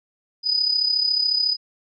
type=tone with amplitude modulation; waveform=sine; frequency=4978 Hz; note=D#8; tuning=in tune; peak=-15 dBFS; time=0.43-1.57 s; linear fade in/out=50 ms; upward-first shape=sine; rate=34 Hz; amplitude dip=65%; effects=none